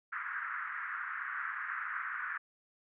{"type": "band-pass noise", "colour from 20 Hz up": "white", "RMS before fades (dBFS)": -39, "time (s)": [0.12, 2.38], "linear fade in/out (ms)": 10, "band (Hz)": [1200, 1800], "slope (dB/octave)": 48, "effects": []}